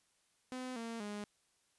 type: tone with pitch steps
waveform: sawtooth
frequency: 254.9 / 229.7 / 207 Hz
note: C4 / A#3 / G#3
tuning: -45 / -25 / -5 cents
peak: -37 dBFS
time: 0.52-1.24 s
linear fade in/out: 0 ms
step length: 240 ms
effects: white hiss -75 dBFS RMS until 1.78 s + resampled to 24000 Hz